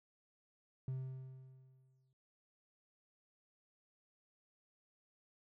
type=tone with exponential decay; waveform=triangle; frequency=130.81 Hz; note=C3; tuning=in tune; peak=-34 dBFS; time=0.88-2.13 s; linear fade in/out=2 ms; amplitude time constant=270 ms; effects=noise-tail reverb RT60 0.2 s tail -25 dB re dry + tanh soft clip ceiling -31 dBFS